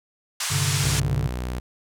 white band-pass noise, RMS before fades -27 dBFS, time 0.4-1 s, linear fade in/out 5 ms, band 760 to 9200 Hz, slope 24 dB/octave
triangle chord, G suspended fourth, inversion none, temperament equal, 98 / 130.81 / 146.83 Hz, G2 / C3 / D3, 0 / 0 / 0 cents, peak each -25 / -25 / -23 dBFS, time 0.5-1.28 s, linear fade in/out 20 ms
sawtooth tone with vibrato, 61.74 Hz, B1, in tune, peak -23 dBFS, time 0.83-1.6 s, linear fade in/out 10 ms, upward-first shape sine, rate 18 Hz, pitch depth 15 cents each way
effects none

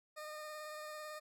20% pulse tone with vibrato, 610 Hz, D#5, 34 cents flat, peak -40 dBFS, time 0.16-1.2 s, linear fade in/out 20 ms, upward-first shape triangle, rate 18 Hz, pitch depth 18 cents each way, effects none

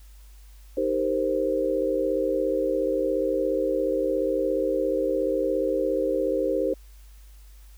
sine chord, C minor seventh, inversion first, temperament equal, 311.1 / 392 / 466.2 / 523.3 Hz, Eb4 / G4 / Bb4 / C5, 0 / 0 / 0 / 0 cents, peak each -29 / -28 / -29 / -25 dBFS, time 0.77-6.74 s, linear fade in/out 5 ms, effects added 50 Hz sine -45 dBFS peak until 7.77 s + white hiss -59 dBFS RMS until 7.77 s

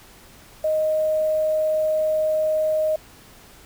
sine tone with quantisation, 622.3 Hz, D#5, in tune, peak -18 dBFS, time 0.64-2.96 s, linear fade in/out 5 ms, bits 7, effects pink hiss -48 dBFS RMS until 3.65 s

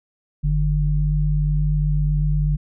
sine tone pair together, 47.37 / 150.3 Hz, F#1 / D3, +41 / +40 cents, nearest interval octave + minor sixth, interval 1999 cents, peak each -19 dBFS, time 0.43-2.57 s, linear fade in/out 20 ms, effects none

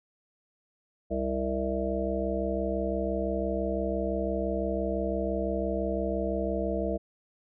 harmonic tone, 65.9 Hz, C2, 13 cents sharp, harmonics 1 / 3 / 5 / 7 / 9 / 10, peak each -34 / -34 / -34 / -34 / -34 / -34 dBFS, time 1.1-6.98 s, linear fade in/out 20 ms, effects none

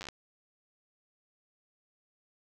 slowing click train, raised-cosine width 0.2 ms, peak -24 dBFS, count 7, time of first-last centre 0.01-0.087 s, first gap 9 ms, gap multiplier 1.14, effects none

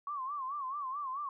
sine tone with vibrato, 1103 Hz, C#6, 9 cents flat, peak -35 dBFS, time 0.07-1.29 s, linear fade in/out 2 ms, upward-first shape sine, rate 4.6 Hz, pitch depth 130 cents each way, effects none

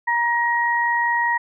sine tone pair together, 945 / 1890 Hz, A#5 / A#6, +23 / +23 cents, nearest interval octave, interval 1200 cents, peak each -20 dBFS, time 0.07-1.38 s, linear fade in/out 10 ms, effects none

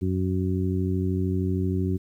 harmonic tone, 93 Hz, F#2, 9 cents sharp, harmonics 1 / 2 / 3 / 4, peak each -25 / -28 / -30 / -31 dBFS, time 0.01-1.98 s, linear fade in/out 20 ms, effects 10-bit

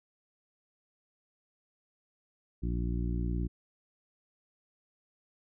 harmonic tone, 59.1 Hz, A#1, 24 cents sharp, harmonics 1 / 2 / 3 / 4 / 5 / 6, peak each -31 / -37 / -37 / -44 / -41 / -45 dBFS, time 2.62-3.48 s, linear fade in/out 20 ms, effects none

